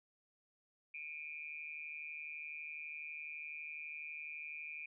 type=tone with amplitude modulation; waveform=sine; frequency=2413 Hz; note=D7; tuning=46 cents sharp; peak=-40 dBFS; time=0.94-4.86 s; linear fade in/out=5 ms; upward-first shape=sine; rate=152 Hz; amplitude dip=85%; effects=none